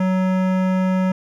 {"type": "tone with hard clipping", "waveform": "sine", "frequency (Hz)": 186.5, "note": "F#3", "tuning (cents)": 14, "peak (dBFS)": -18, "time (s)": [0, 1.12], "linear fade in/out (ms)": 5, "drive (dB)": 17, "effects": []}